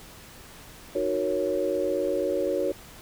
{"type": "chord", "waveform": "sine", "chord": "D# minor seventh", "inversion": "none", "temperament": "equal", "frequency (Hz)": [311.1, 370, 466.2, 554.4], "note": ["D#4", "F#4", "A#4", "C#5"], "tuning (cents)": [0, 0, 0, 0], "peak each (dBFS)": [-32, -29, -30, -27], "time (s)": [0.95, 2.72], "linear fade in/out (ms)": 5, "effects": ["pink hiss -47 dBFS RMS until 3.01 s"]}